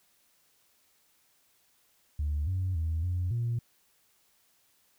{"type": "tone with pitch steps", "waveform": "sine", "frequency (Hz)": [74, 92.9, 80.8, 89.7, 117.9], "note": ["D2", "F#2", "E2", "F2", "A#2"], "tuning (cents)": [14, 7, -34, 47, 20], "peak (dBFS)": -26, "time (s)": [2.19, 3.59], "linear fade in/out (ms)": 5, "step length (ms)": 280, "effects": ["tanh soft clip ceiling -24 dBFS", "white hiss -68 dBFS RMS until 4.98 s"]}